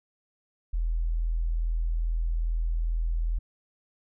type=tone; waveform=sine; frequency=41.2 Hz; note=E1; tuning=in tune; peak=-24 dBFS; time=0.73-3.39 s; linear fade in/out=10 ms; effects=none